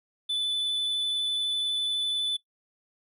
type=tone with vibrato; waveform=triangle; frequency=3494 Hz; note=A7; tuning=13 cents flat; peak=-24 dBFS; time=0.29-2.37 s; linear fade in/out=10 ms; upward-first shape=sine; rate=12 Hz; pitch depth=9 cents each way; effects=noise-tail reverb RT60 0.1 s tail -17 dB re dry